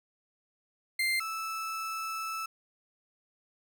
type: tone pair in turn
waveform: 35% pulse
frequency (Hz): 2093 / 1313.2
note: C7 / E6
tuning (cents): 0 / -7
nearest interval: minor sixth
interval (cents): 807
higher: first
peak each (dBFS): -25 / -32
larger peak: first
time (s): 0.99-1.2 / 1.2-2.46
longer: second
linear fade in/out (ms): 5
effects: none